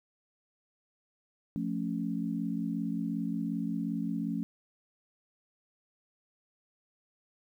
sine chord, F augmented, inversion none, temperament equal, 174.61 / 220 / 277.2 Hz, F3 / A3 / C#4, 0 / 0 / 0 cents, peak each -35 / -34 / -35 dBFS, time 1.56-4.43 s, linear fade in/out 0 ms, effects 11-bit

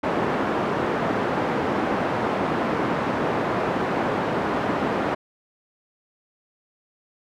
pink band-pass noise, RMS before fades -24 dBFS, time 0.03-5.15 s, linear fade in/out 10 ms, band 210 to 1300 Hz, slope 12 dB/octave, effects none

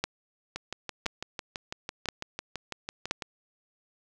two click trains, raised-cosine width 0.2 ms, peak -10 / -17 dBFS, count 4 / 17, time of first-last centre 0.04-3.111 / 0.56-3.222 s, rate 0.977 / 6.01 Hz, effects none

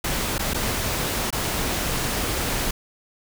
pink noise with dropouts, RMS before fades -25 dBFS, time 0.04-2.71 s, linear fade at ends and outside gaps 5 ms, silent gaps 0.382-0.392 / 0.536-0.543 / 1.305-1.326 s, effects none

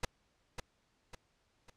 pink noise with echo, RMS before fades -32 dBFS, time 0.03-0.05 s, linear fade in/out 5 ms, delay 550 ms, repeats 3, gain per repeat -7 dB, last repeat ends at 1.7 s, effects pink hiss -75 dBFS RMS until 1.76 s + low-pass 7000 Hz 12 dB/octave

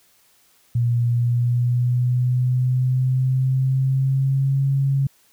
sine tone with pitch glide, 119.3 to 137.04 Hz, A#2 to C#3, +41 to -19 cents, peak -16 dBFS, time 0.75-5.07 s, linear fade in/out 5 ms, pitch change +240 cents, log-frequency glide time 1.09-4.66 s, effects white hiss -58 dBFS RMS until 5.32 s

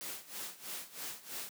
white noise with tremolo, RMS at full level -41 dBFS, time 0.01-1.49 s, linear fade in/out 0 ms, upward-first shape sine, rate 3.1 Hz, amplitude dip 85%, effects high-pass 150 Hz 12 dB/octave

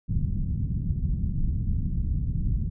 pink low-pass noise, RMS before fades -26 dBFS, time 0.08-2.7 s, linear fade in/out 20 ms, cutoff 180 Hz, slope 24 dB/octave, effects none

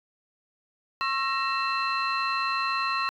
sine tone cluster, 1087 / 1337 / 1869 / 2661 / 4109 Hz, C#6 / E6 / A#6 / E7 / C8, -34 / +24 / +4 / +16 / -32 cents, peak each -27 / -31 / -34 / -31 / -34 dBFS, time 1.01-3.09 s, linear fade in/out 0 ms, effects tanh soft clip ceiling -16 dBFS

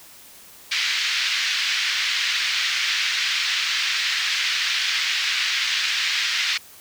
pink band-pass noise, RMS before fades -23 dBFS, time 0.71-6.58 s, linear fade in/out 10 ms, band 1800 to 5100 Hz, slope 24 dB/octave, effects white hiss -46 dBFS RMS until 6.8 s

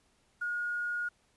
sine tone with quantisation, 1437 Hz, F6, 49 cents sharp, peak -31 dBFS, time 0.41-1.09 s, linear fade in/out 10 ms, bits 10, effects pink hiss -70 dBFS RMS until 1.36 s + resampled to 24000 Hz

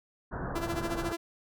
pink low-pass noise, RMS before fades -36 dBFS, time 0.31-1.14 s, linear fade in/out 20 ms, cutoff 1700 Hz, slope 96 dB/octave
sawtooth tone with tremolo, 337.6 Hz, E4, 41 cents sharp, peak -26 dBFS, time 0.55-1.17 s, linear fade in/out 10 ms, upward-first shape sine, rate 14 Hz, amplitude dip 75%
effects none

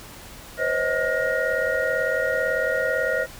sine tone cluster, 502 / 540 / 632 / 1427 / 1876 Hz, B4 / C#5 / D#5 / F6 / A#6, +28 / -45 / +27 / +37 / +11 cents, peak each -27 dBFS, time 0.57-3.27 s, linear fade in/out 50 ms, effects pink hiss -42 dBFS RMS until 3.39 s

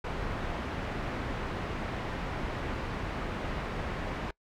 pink low-pass noise, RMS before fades -35 dBFS, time 0.04-4.31 s, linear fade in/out 5 ms, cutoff 2100 Hz, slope 12 dB/octave, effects noise-tail reverb RT60 0.1 s tail -24 dB re dry

